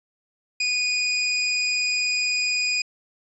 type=tone; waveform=25% pulse; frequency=2469 Hz; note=D#7; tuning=14 cents flat; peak=-17 dBFS; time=0.6-2.82 s; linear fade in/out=5 ms; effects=resampled to 24000 Hz